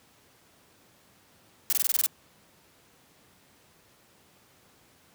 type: noise bursts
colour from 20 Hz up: blue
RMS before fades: -24 dBFS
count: 8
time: 1.7-2.062 s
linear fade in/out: 0 ms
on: 26 ms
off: 22 ms
effects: pink hiss -60 dBFS RMS until 5.14 s + high-pass 100 Hz 12 dB/octave